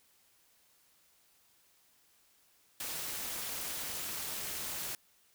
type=noise with amplitude modulation; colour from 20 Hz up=white; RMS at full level=-36 dBFS; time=2.8-4.95 s; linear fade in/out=2 ms; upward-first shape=sine; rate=279 Hz; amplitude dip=70%; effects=white hiss -68 dBFS RMS until 5.34 s